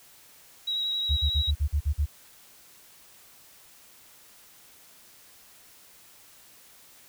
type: tone with vibrato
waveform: sine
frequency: 3852 Hz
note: B7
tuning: 44 cents flat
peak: -26 dBFS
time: 0.67-1.51 s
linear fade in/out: 10 ms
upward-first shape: sine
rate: 11 Hz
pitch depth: 17 cents each way
type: tone bursts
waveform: sine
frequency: 73.42 Hz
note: D2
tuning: in tune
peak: -21 dBFS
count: 8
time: 1.09-2.061 s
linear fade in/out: 20 ms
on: 82 ms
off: 45 ms
effects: white hiss -54 dBFS RMS until 7.08 s